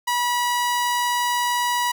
sawtooth tone, 971 Hz, B5, 30 cents flat, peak -16 dBFS, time 0.07-1.92 s, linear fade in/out 10 ms, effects none

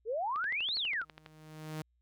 sine exponential two-way sweep, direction up then down, 415.3 to 4465 to 1234 Hz, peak -31 dBFS, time 0.05-1.05 s, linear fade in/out 50 ms, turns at 0.76 s
click train, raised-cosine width 0.3 ms, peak -31 dBFS, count 12, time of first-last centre 0.36-1.262 s, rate 12.2 Hz
sawtooth tone with exponential growth, 155.56 Hz, D#3, in tune, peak -32 dBFS, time 0.85-1.82 s, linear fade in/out 5 ms, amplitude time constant 210 ms
effects added 60 Hz sine -70 dBFS peak until 2.01 s

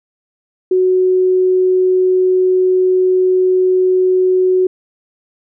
sine tone, 370 Hz, F#4, in tune, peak -9 dBFS, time 0.71-4.67 s, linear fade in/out 5 ms, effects none

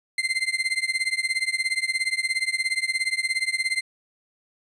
35% pulse tone with tremolo, 2081 Hz, C7, 10 cents flat, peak -17 dBFS, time 0.18-3.81 s, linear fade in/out 2 ms, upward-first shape triangle, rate 17 Hz, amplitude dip 100%, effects resampled to 24000 Hz

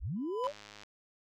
sine linear sweep, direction up, 32.39 to 610 Hz, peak -33 dBFS, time 0-0.53 s, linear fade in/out 50 ms
triangle tone with exponential growth, 1001 Hz, B5, 23 cents sharp, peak -27 dBFS, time 0.16-0.47 s, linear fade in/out 1 ms, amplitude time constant 67 ms
click train, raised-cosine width 0.2 ms, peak -32 dBFS, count 42, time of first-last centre 0.44-0.834 s, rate 104 Hz
effects none

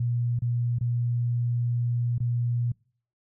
sine tone with dropouts, 120 Hz, B2, 49 cents flat, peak -23 dBFS, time 0-2.72 s, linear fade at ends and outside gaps 5 ms, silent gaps 0.391-0.42 / 0.787-0.809 / 2.182-2.202 s, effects noise-tail reverb RT60 0.5 s tail -26 dB re dry

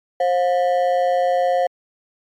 triangle ring-modulated tone, 622.3 Hz, D#5, in tune, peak -10 dBFS, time 0.2-1.67 s, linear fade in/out 5 ms, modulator 90.4 Hz, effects MP3 64 kbps

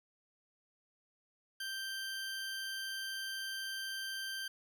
20% pulse tone, 1568 Hz, G6, in tune, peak -34 dBFS, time 1.6-4.48 s, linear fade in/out 5 ms, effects none

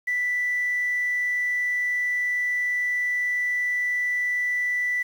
sine tone, 1975.5 Hz, B6, in tune, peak -21 dBFS, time 0.07-5.03 s, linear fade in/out 10 ms, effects tanh soft clip ceiling -18 dBFS + 8-bit

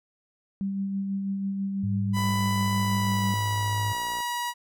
sine tone with tremolo, 196 Hz, G3, in tune, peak -25 dBFS, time 0.61-3.34 s, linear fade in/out 0 ms, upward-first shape sine, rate 6.1 Hz, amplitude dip 30%
sine tone with vibrato, 103.83 Hz, G#2, in tune, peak -26 dBFS, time 1.83-3.93 s, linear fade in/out 10 ms, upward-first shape sine, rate 1 Hz, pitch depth 12 cents each way
sawtooth tone with pitch glide, 995 to 963.9 Hz, B5 to B5, +13 to -42 cents, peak -24 dBFS, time 2.13-4.54 s, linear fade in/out 50 ms, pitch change -55 cents, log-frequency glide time 2.74-3.91 s
click train, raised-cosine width 1 ms, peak -29 dBFS, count 121, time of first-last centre 2.17-4.204 s, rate 59 Hz
effects none

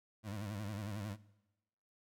25% pulse tone with vibrato, 103.5 Hz, G#2, 5 cents flat, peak -37 dBFS, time 0.23-1.17 s, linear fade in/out 50 ms, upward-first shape sine, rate 11 Hz, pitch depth 110 cents each way, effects noise-tail reverb RT60 1.0 s tail -20 dB re dry

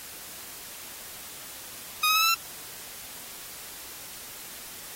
15% pulse tone with pitch steps, 1244.5 / 1269.9 / 1295.9 / 1322.3 / 1349.3 Hz, D#6 / D#6 / E6 / E6 / E6, 0 / +35 / -30 / +5 / +40 cents, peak -14 dBFS, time 2.03-2.345 s, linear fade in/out 5 ms, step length 63 ms, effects white hiss -42 dBFS RMS until 4.95 s + AAC 48 kbps

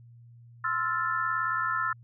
sine chord, F major seventh, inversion second, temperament equal, 1046.5 / 1318.5 / 1396.9 / 1760 Hz, C6 / E6 / F6 / A6, 0 / 0 / 0 / 0 cents, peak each -34 / -29 / -32 / -33 dBFS, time 0.64-1.93 s, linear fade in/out 5 ms, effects added 118 Hz sine -49 dBFS peak until 2.03 s

